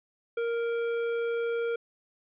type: tone with tanh clipping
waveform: triangle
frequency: 466.2 Hz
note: A#4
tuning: in tune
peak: -29 dBFS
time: 0.37-1.76 s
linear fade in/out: 5 ms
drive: 17 dB
effects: resampled to 8000 Hz